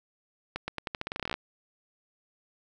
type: accelerating click train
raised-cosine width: 0.3 ms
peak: -16 dBFS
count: 17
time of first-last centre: 0.56-1.34 s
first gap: 120 ms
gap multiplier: 0.86
effects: none